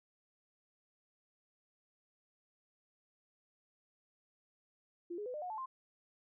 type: tone with pitch steps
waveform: sine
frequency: 346 / 416.2 / 500.8 / 602.4 / 724.7 / 871.9 / 1048.9 Hz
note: F4 / G#4 / B4 / D5 / F#5 / A5 / C6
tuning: -16 / +4 / +24 / +44 / -36 / -16 / +4 cents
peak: -39 dBFS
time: 5.1-5.66 s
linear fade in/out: 10 ms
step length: 80 ms
effects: none